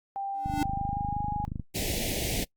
sine tone with pitch glide, 790 to 827.4 Hz, G5 to G#5, +13 to -7 cents, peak -30 dBFS, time 0.16-1.45 s, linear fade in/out 0 ms, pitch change +80 cents, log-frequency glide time 0.69-1.26 s
square tone with exponential growth, 293.7 Hz, D4, in tune, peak -24 dBFS, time 0.34-0.63 s, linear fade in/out 2 ms, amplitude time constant 62 ms
click train, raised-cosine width 5 ms, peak -21 dBFS, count 30, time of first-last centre 0.46-1.597 s, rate 25.5 Hz
pink band-stop noise, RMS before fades -30 dBFS, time 1.74-2.45 s, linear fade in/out 20 ms, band 750 to 2000 Hz, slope 48 dB/octave
effects noise-tail reverb RT60 0.1 s tail -25 dB re dry + Opus 48 kbps

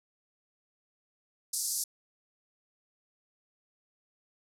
white band-pass noise, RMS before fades -33 dBFS, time 1.53-1.84 s, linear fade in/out 5 ms, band 4700 to 12000 Hz, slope 48 dB/octave, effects none

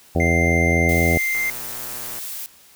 harmonic tone, 84.2 Hz, E2, 37 cents sharp, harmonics 1 / 2 / 3 / 4 / 5 / 6 / 7 / 8 / 9, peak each -20 / -23 / -25 / -26 / -27 / -28 / -28 / -29 / -30 dBFS, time 0.15-1.18 s, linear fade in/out 5 ms
triangle tone, 2093 Hz, C7, in tune, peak -18 dBFS, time 0.2-1.5 s, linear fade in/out 2 ms
blue noise, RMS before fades -31 dBFS, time 0.89-2.46 s, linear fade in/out 0 ms
click train, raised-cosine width 0.5 ms, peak -24 dBFS, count 103, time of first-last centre 1.35-2.186 s, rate 122 Hz
effects white hiss -50 dBFS RMS until 2.75 s

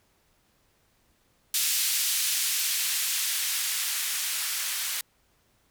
violet noise with band-pass filter sweep, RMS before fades -28 dBFS, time 1.54-5.01 s, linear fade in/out 2 ms, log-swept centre 2900 to 1500 Hz, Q 0.8, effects pink hiss -67 dBFS RMS until 5.7 s

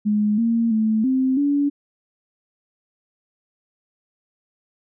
sine tone with pitch steps, 209.7 / 230.4 / 218.7 / 261.2 / 285.6 Hz, G#3 / A#3 / A3 / C4 / D4, +17 / -20 / -10 / -3 / -48 cents, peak -16 dBFS, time 0.05-1.7 s, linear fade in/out 20 ms, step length 330 ms, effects none

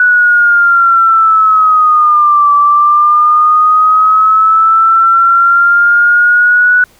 sine linear two-way sweep, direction down then up, 1480 to 1158 to 1480 Hz, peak -4 dBFS, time 0-6.84 s, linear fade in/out 2 ms, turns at 2.53 s, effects pink hiss -46 dBFS RMS until 6.99 s

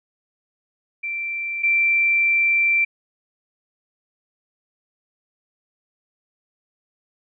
sine tone pair in turn, 2349 / 2349 Hz, D7 / D7, 0 / 0 cents, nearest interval unison, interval 0 cents, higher neither, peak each -24 / -15 dBFS, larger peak second, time 1.03-1.63 / 1.63-2.85 s, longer second, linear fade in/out 10 ms, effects none

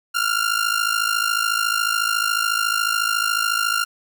sawtooth ring-modulated tone, 1396.9 Hz, F6, in tune, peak -12 dBFS, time 0.14-3.85 s, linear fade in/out 20 ms, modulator 27 Hz, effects none

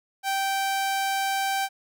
sawtooth tone, 780 Hz, G5, 9 cents flat, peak -20 dBFS, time 0.23-1.69 s, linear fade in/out 50 ms, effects none

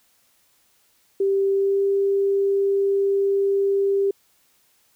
sine tone with pitch glide, 392 to 395.4 Hz, G4 to G4, 0 to +15 cents, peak -17 dBFS, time 1.2-4.11 s, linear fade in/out 5 ms, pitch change +15 cents, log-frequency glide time 1.52-1.81 s, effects white hiss -62 dBFS RMS until 4.95 s

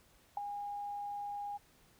sine tone with ADSR envelope, 816 Hz, G#5, 31 cents flat, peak -30 dBFS, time 0.37-1.58 s, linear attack 3 ms, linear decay 10 ms, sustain -8 dB, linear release 20 ms, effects pink hiss -66 dBFS RMS until 1.99 s

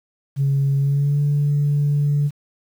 sine tone with pitch glide, 138.59 to 145.06 Hz, C#3 to D3, 0 to -21 cents, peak -14 dBFS, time 0.36-2.31 s, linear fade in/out 50 ms, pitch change +79 cents, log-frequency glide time 0.78-1.19 s, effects tanh soft clip ceiling -12 dBFS + 8-bit

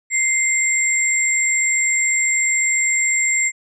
sine tone pair together, 2093 / 7459 Hz, C7 / A#8, 0 / 0 cents, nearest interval octave + minor seventh, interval 2200 cents, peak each -18 dBFS, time 0.1-3.52 s, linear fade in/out 50 ms, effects none

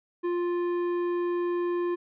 sine tone with tanh clipping, 350 Hz, F4, 4 cents sharp, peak -27 dBFS, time 0.23-1.96 s, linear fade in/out 20 ms, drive 11 dB, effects none

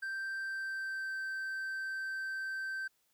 triangle tone with pitch glide, 1568 to 1554.5 Hz, G6 to G6, 0 to -15 cents, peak -34 dBFS, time 0.02-2.88 s, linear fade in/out 10 ms, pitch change -15 cents, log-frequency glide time 0.4-1.14 s, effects white hiss -75 dBFS RMS until 3.13 s

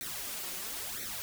white noise with flanger, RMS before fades -39 dBFS, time 0.01-1.22 s, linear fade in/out 0 ms, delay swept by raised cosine 0.5 to 5.6 ms, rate 0.99 Hz, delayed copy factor +0.85, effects none

